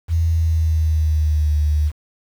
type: tone with pitch glide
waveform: sine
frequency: 82.41 to 75.14 Hz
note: E2 to D2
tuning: 0 to +40 cents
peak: -14 dBFS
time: 0.08-1.92 s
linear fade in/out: 50 ms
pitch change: -160 cents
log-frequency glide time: 0.25-1.55 s
effects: 7-bit